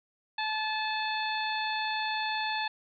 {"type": "harmonic tone with a mistuned harmonic", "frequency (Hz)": 866, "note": "A5", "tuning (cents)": -28, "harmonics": [1, 2, 3, 4, 5], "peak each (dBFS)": [-32, -35, -37, -38, -39], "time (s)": [0.38, 2.68], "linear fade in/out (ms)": 5, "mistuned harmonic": 4, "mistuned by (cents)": 37, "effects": []}